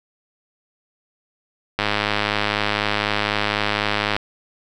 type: click train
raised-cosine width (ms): 0.3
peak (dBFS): -3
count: 248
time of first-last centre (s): 1.79-4.165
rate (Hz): 104
effects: none